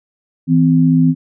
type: tone pair together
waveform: sine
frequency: 162.2 / 257.8 Hz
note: E3 / C4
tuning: -28 / -26 cents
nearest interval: minor sixth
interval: 802 cents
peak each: -11 dBFS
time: 0.47-1.15 s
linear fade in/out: 50 ms
effects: none